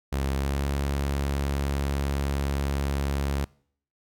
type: tone with pitch glide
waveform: sawtooth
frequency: 68.2 to 69.92 Hz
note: C#2 to C#2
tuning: -28 to +16 cents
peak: -21 dBFS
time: 0.12-3.45 s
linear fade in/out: 10 ms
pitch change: +44 cents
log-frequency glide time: 0.35-0.65 s
effects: noise-tail reverb RT60 0.6 s tail -24 dB re dry